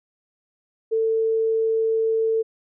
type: tone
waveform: sine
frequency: 446.6 Hz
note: A4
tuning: 26 cents sharp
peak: -18 dBFS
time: 0.91-2.43 s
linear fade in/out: 20 ms
effects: none